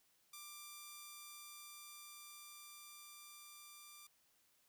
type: tone with level ramp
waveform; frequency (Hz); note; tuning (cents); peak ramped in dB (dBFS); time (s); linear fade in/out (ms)
5% pulse; 1183; D6; +12; -39 to -44; 0.33-4.07; 5
effects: white hiss -75 dBFS RMS until 4.68 s